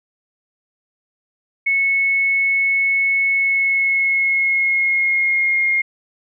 sine tone with pitch glide, 2200 to 2135 Hz, C#7 to C7, -14 to +34 cents, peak -14 dBFS, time 1.66-5.82 s, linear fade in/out 10 ms, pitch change -52 cents, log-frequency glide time 3.31-5.66 s, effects none

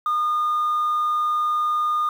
sine tone, 1220 Hz, D#6, 34 cents flat, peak -17 dBFS, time 0.06-2.09 s, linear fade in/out 2 ms, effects tanh soft clip ceiling -17 dBFS + 8-bit

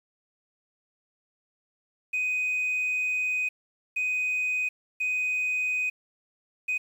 sine tone bursts at uneven times, 2501 Hz, D#7, 8 cents sharp, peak -23 dBFS, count 4, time 2.13-3.49 / 3.96-4.69 / 5-5.9 / 6.68-6.78 s, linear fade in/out 10 ms, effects tanh soft clip ceiling -22 dBFS + 9-bit

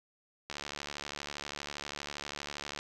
click train, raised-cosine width 0.2 ms, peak -21 dBFS, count 167, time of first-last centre 0.5-2.79 s, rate 72.5 Hz, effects none

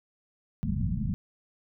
white low-pass noise, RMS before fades -29 dBFS, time 0.63-1.14 s, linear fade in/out 0 ms, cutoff 230 Hz, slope 96 dB/octave, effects none

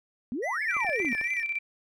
sine exponential two-way sweep, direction up then down, 220 to 2288 to 220 Hz, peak -29 dBFS, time 0.32-1.13 s, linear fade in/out 0 ms, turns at 0.63 s
triangle tone with vibrato, 1878 Hz, A#6, 12 cents sharp, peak -30 dBFS, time 0.42-1.44 s, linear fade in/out 20 ms, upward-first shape triangle, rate 3.6 Hz, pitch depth 170 cents each way
sine tone with tremolo, 2346 Hz, D7, 2 cents flat, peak -26 dBFS, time 0.68-1.59 s, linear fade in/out 10 ms, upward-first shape square, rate 16 Hz, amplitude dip 55%
clicks, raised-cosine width 1 ms, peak -28 dBFS, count 7, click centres 0.767 / 0.847 / 0.893 / 1.001 / 1.048 / 1.15 / 1.213 s
effects none

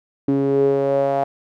sawtooth tone with band-pass filter sweep, 138.1 Hz, C#3, 6 cents flat, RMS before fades -18 dBFS, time 0.28-1.24 s, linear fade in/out 5 ms, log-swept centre 310 to 690 Hz, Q 6.1, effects none

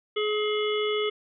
harmonic tone, 423.3 Hz, G#4, 33 cents sharp, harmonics 1 / 3 / 5 / 7 / 8, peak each -25 / -34 / -34 / -34 / -36 dBFS, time 0.16-1.1 s, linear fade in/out 10 ms, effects none

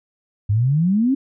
sine exponential sweep, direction up, 98 to 281.6 Hz, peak -14 dBFS, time 0.49-1.15 s, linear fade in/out 10 ms, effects none

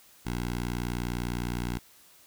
10% pulse tone with notch filter, 59.9 Hz, A#1, 48 cents sharp, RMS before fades -32 dBFS, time 0.25-1.79 s, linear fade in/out 20 ms, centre 520 Hz, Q 1.6, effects white hiss -57 dBFS RMS until 2.26 s

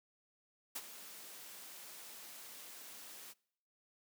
white noise with ADSR envelope, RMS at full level -40 dBFS, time 0.75-3.34 s, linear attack 10 ms, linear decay 46 ms, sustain -12 dB, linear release 30 ms, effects noise-tail reverb RT60 0.7 s tail -25 dB re dry + high-pass 200 Hz 12 dB/octave

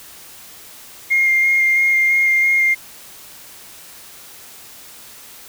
sine tone with vibrato, 2124 Hz, C7, 25 cents sharp, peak -11 dBFS, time 1.1-2.75 s, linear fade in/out 20 ms, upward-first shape square, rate 3 Hz, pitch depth 10 cents each way, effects tanh soft clip ceiling -7 dBFS + white hiss -40 dBFS RMS until 5.48 s

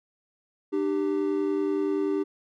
triangle tone pair together, 300.8 / 391.2 Hz, D4 / G4, +42 / -4 cents, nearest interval perfect fourth, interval 454 cents, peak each -25 / -24 dBFS, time 0.72-2.24 s, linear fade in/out 20 ms, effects none

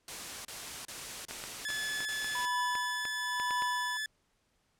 white noise bursts, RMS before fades -41 dBFS, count 6, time 0.08-2.455 s, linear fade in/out 2 ms, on 370 ms, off 31 ms
clicks, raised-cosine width 0.3 ms, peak -24 dBFS, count 10, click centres 1.31 / 1.439 / 1.703 / 2.005 / 2.245 / 2.753 / 3.053 / 3.399 / 3.508 / 3.622 s
sawtooth tone with pitch glide, 1723 to 1733 Hz, A6 to A6, -37 to -27 cents, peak -30 dBFS, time 1.65-4.06 s, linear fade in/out 2 ms, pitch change +10 cents, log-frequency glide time 1.81-3.48 s
triangle tone with tremolo, 987.8 Hz, B5, in tune, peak -28 dBFS, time 2.35-3.97 s, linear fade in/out 2 ms, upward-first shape triangle, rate 1 Hz, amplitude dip 90%
effects pink hiss -74 dBFS RMS until 4.79 s + low-pass 10000 Hz 12 dB/octave

